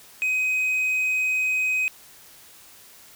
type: tone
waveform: triangle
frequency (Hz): 2518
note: D#7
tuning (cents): +20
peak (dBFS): -19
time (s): 0.22-1.88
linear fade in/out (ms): 0
effects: white hiss -49 dBFS RMS until 3.15 s